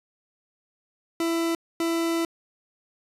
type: tone bursts at uneven times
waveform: 40% pulse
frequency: 332.8 Hz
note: E4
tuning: 17 cents sharp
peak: -22 dBFS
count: 2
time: 1.2-1.55 / 1.8-2.25 s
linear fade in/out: 2 ms
effects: resampled to 32000 Hz